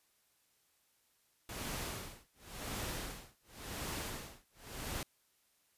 pink noise with tremolo, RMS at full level -40 dBFS, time 1.49-5.03 s, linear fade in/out 2 ms, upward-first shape sine, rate 0.92 Hz, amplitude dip 100%, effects white hiss -74 dBFS RMS until 5.77 s + resampled to 32000 Hz

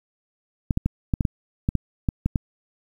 clicks, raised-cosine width 5 ms, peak -8 dBFS, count 11, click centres 0.708 / 0.774 / 0.86 / 1.138 / 1.208 / 1.252 / 1.689 / 1.753 / 2.088 / 2.26 / 2.358 s, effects 8-bit

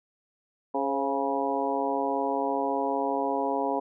harmonic tone with a mistuned harmonic, 138.59 Hz, C#3, in tune, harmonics 2 / 3 / 4 / 5 / 6 / 7, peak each -32 / -32 / -32 / -32 / -32 / -32 dBFS, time 0.74-3.8 s, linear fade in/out 10 ms, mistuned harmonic 4, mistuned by -47 cents, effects none

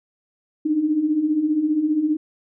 sine beating tone pair, 293 / 308 Hz, D4 / D#4, -4 / -17 cents, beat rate 15 Hz, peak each -25 / -18 dBFS, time 0.65-2.17 s, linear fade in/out 10 ms, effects none

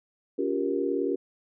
sine chord, G half-diminished seventh, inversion second, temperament just, 282.2 / 352.8 / 392 / 470.4 Hz, Db4 / F4 / G4 / Bb4, +31 / +18 / 0 / +16 cents, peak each -30 / -31 / -29 / -31 dBFS, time 0.38-1.16 s, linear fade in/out 10 ms, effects none

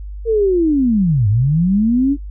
sine linear two-way sweep, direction down then up, 466.2 to 97.7 to 291 Hz, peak -11 dBFS, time 0.25-2.17 s, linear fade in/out 50 ms, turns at 1.28 s, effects noise-tail reverb RT60 0.2 s tail -24 dB re dry + added 50 Hz sine -26 dBFS peak until 2.3 s

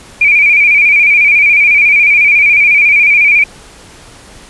sine tone with vibrato, 2349 Hz, D7, in tune, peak -4 dBFS, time 0.21-3.44 s, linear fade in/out 5 ms, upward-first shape square, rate 14 Hz, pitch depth 47 cents each way, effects pink hiss -36 dBFS RMS until 4.49 s + resampled to 24000 Hz

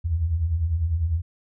sine beating tone pair, 73.42 / 83.42 Hz, D2 / E2, 0 / +21 cents, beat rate 10 Hz, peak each -29 / -21 dBFS, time 0.04-1.22 s, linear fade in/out 20 ms, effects none

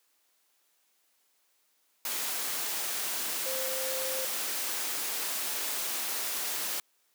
sine tone in noise, 524 Hz, C5, 2 cents sharp, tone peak -35 dBFS, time 3.46-4.25 s, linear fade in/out 2 ms, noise white, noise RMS -33 dBFS, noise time 2.05-6.8 s, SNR -5 dB, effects white hiss -71 dBFS RMS until 7.14 s + high-pass 300 Hz 12 dB/octave

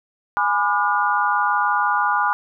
sine chord, G# diminished seventh, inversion none, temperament just, 830.6 / 996.7 / 1196.1 / 1435.3 Hz, G#5 / B5 / D6 / F6, 0 / +16 / +31 / +47 cents, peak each -22 dBFS, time 0.37-2.33 s, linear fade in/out 0 ms, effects none

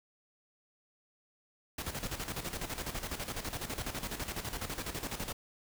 pink noise with tremolo, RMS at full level -37 dBFS, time 1.78-5.33 s, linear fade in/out 5 ms, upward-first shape square, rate 12 Hz, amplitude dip 65%, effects none

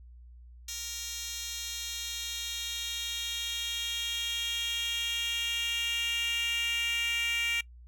10% pulse tone with high-pass filter sweep, 466.2 Hz, A#4, in tune, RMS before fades -33 dBFS, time 0.68-7.61 s, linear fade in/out 5 ms, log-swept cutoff 4600 to 2500 Hz, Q 4.5, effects noise-tail reverb RT60 0.1 s tail -23 dB re dry + added 60 Hz sine -48 dBFS peak until 7.87 s

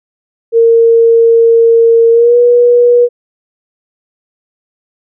sine tone with pitch glide, 460 to 483.1 Hz, A#4 to B4, -23 to -38 cents, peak -3 dBFS, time 0.52-3.09 s, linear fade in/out 50 ms, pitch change +85 cents, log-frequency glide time 2.11-2.37 s, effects none

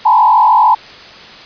sine tone with frequency modulation, 926 Hz, A#5, 12 cents flat, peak -5 dBFS, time 0.05-0.75 s, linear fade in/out 10 ms, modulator 46.8 Hz, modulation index 1.9, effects white hiss -34 dBFS RMS until 1.45 s + resampled to 11025 Hz

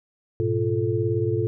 sine tone cluster, 104.1 / 122.2 / 347.9 / 436.5 Hz, G#2 / B2 / F4 / A4, +5 / -18 / -7 / -14 cents, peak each -26 dBFS, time 0.4-1.47 s, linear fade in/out 0 ms, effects none

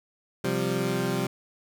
20% pulse chord, C suspended fourth, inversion none, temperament equal, 130.81 / 174.61 / 196 Hz, C3 / F3 / G3, 0 / 0 / 0 cents, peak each -25 dBFS, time 0.44-1.27 s, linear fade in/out 5 ms, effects none

